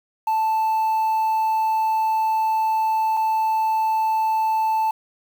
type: tone pair in turn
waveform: sine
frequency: 880 / 880 Hz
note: A5 / A5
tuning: 0 / 0 cents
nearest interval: unison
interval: 0 cents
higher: neither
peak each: -15 dBFS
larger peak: neither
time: 0.27-3.17 / 3.17-4.91 s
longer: first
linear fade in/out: 5 ms
effects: tanh soft clip ceiling -17 dBFS + 7-bit